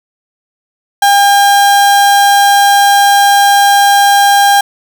35% pulse tone, 804 Hz, G5, 44 cents sharp, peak -3 dBFS, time 1.02-4.61 s, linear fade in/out 5 ms, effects none

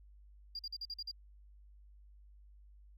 triangle tone bursts, 4792 Hz, D8, 34 cents sharp, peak -36 dBFS, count 7, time 0.55-1.114 s, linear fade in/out 5 ms, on 42 ms, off 45 ms, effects tanh soft clip ceiling -37 dBFS + added 50 Hz sine -56 dBFS peak until 2.97 s

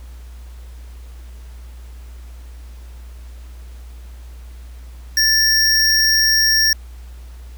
square tone pair together, 1759 / 5584 Hz, A6 / F8, -1 / -1 cents, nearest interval octave + minor sixth, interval 2000 cents, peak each -18 / -14 dBFS, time 5.17-6.73 s, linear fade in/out 2 ms, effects added 60 Hz sine -33 dBFS peak until 7.57 s + pink hiss -50 dBFS RMS until 7.57 s

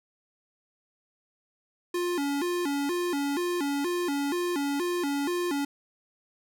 square tone with vibrato, 315.8 Hz, D#4, 26 cents sharp, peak -27 dBFS, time 1.94-5.65 s, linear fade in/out 5 ms, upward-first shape square, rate 2.1 Hz, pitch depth 190 cents each way, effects none

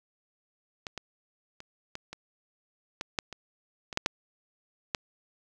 clicks, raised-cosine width 0.2 ms, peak -19 / -19 / -27 / -20 / -23 / -16 / -10 / -23 / -21 / -8 / -7 / -10 dBFS, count 12, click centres 0.868 / 0.977 / 1.604 / 1.954 / 2.13 / 3.011 / 3.188 / 3.327 / 3.928 / 3.974 / 4.061 / 4.948 s, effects none

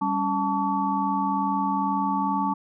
sine tone cluster, 197 / 279.3 / 879 / 1135 Hz, G3 / C#4 / A5 / C#6, +9 / +13 / -2 / +41 cents, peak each -28 / -29 / -25 / -29 dBFS, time 0.01-2.54 s, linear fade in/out 10 ms, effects none

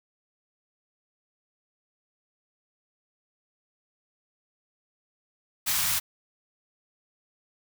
white band-stop noise, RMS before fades -26 dBFS, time 5.66-6 s, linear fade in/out 20 ms, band 180 to 830 Hz, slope 24 dB/octave, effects none

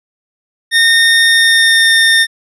25% pulse tone with pitch glide, 1834 to 1818.2 Hz, A#6 to A#6, -29 to -44 cents, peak -3 dBFS, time 0.71-2.27 s, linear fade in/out 50 ms, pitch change -15 cents, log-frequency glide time 1.28-1.9 s, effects resampled to 24000 Hz

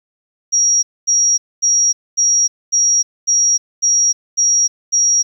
sine tone bursts, 5680 Hz, F8, 28 cents sharp, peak -10 dBFS, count 9, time 0.52-5.23 s, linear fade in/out 20 ms, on 310 ms, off 240 ms, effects 8-bit

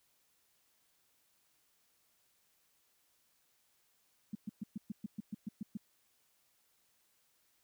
sine tone bursts, 210 Hz, G#3, 19 cents sharp, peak -36 dBFS, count 11, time 4.33-5.772 s, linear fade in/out 5 ms, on 22 ms, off 120 ms, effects white hiss -74 dBFS RMS until 7.63 s

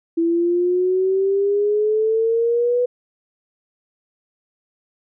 sine exponential sweep, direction up, 330.8 to 495.1 Hz, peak -15 dBFS, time 0.17-2.86 s, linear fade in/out 10 ms, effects none

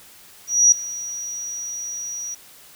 sine tone with ADSR envelope, 5790 Hz, F#8, 38 cents flat, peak -8 dBFS, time 0.47-2.35 s, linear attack 250 ms, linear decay 3 ms, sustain -19 dB, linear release 12 ms, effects white hiss -47 dBFS RMS until 2.75 s

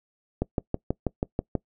click train, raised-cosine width 2 ms, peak -11 dBFS, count 8, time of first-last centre 0.42-1.553 s, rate 6.18 Hz, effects noise-tail reverb RT60 0.1 s tail -23 dB re dry

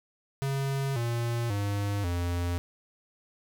square tone with pitch steps, 136.9 / 117.81 / 101.38 / 87.24 Hz, C#3 / A#2 / G#2 / F2, -21 / +19 / -41 / -1 cents, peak -28 dBFS, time 0.42-2.58 s, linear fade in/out 0 ms, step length 540 ms, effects none

